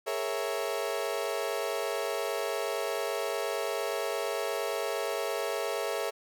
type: chord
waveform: 35% pulse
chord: A# half-diminished seventh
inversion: third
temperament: equal with one note detuned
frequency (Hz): 415.3 / 464 / 554.4 / 659.3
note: G#4 / A#4 / C#5 / E5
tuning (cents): 0 / -8 / 0 / 0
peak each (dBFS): -34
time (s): 0.06-6.11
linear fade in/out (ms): 20
effects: none